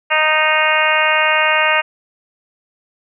harmonic tone, 310 Hz, D#4, 6 cents flat, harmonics 2 / 3 / 4 / 5 / 6 / 7 / 8 / 9, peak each -20 / -20 / -20 / -20 / -20 / -20 / -20 / -20 dBFS, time 0.1-1.82 s, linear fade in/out 20 ms, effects none

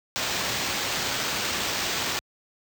blue noise with sample-and-hold, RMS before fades -28 dBFS, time 0.16-2.19 s, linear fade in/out 0 ms, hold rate 11025 Hz, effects high-pass 60 Hz 12 dB/octave

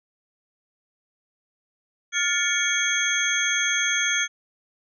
sine tone cluster, 1414 / 1749 / 2239 / 3318 / 6330 Hz, F6 / A6 / C#7 / G#7 / G8, +21 / -11 / +17 / -2 / +16 cents, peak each -27 dBFS, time 2.12-4.28 s, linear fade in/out 50 ms, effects none

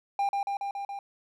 triangle tone with echo, 799 Hz, G5, 33 cents sharp, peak -22 dBFS, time 0.19-0.29 s, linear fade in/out 2 ms, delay 140 ms, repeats 5, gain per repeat -2 dB, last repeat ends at 0.99 s, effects none

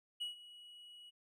triangle tone with ADSR envelope, 2918 Hz, F#7, 25 cents flat, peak -35 dBFS, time 0.2-1.11 s, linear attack 17 ms, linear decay 130 ms, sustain -17 dB, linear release 25 ms, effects none

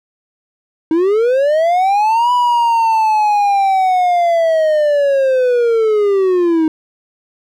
triangle linear two-way sweep, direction up then down, 311.1 to 987.8 to 311.1 Hz, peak -8 dBFS, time 0.91-6.68 s, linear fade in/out 2 ms, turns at 2.32 s, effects none

